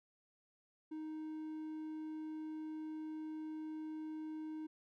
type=tone; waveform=triangle; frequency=311.8 Hz; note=D#4; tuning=4 cents sharp; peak=-40 dBFS; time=0.91-4.67 s; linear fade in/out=10 ms; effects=none